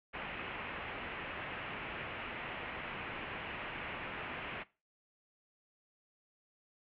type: low-pass noise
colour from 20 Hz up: white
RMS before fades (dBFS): -43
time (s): 0.13-4.64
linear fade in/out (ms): 20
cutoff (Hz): 2800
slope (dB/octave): 48
effects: noise-tail reverb RT60 0.3 s tail -20 dB re dry